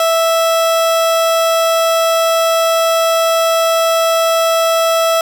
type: tone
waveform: 30% pulse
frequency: 658 Hz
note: E5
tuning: 3 cents flat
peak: -8 dBFS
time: 0-5.21 s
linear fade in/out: 2 ms
effects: none